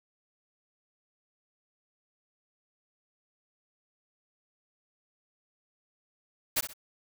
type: noise with echo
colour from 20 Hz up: white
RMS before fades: -27 dBFS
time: 6.56-6.61 s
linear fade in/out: 10 ms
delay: 63 ms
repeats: 2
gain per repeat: -10 dB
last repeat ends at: 6.736 s
effects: none